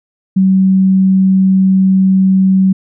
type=tone; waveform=sine; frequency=190 Hz; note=F#3; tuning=46 cents sharp; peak=-6 dBFS; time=0.36-2.73 s; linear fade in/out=10 ms; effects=none